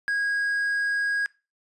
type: tone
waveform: triangle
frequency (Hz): 1643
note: G#6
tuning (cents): -19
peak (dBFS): -21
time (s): 0.08-1.26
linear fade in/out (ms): 0
effects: noise-tail reverb RT60 0.3 s tail -22 dB re dry + resampled to 24000 Hz